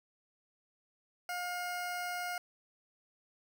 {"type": "tone", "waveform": "20% pulse", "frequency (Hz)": 713, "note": "F5", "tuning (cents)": 36, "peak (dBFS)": -31, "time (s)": [1.29, 2.38], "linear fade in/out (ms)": 2, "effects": []}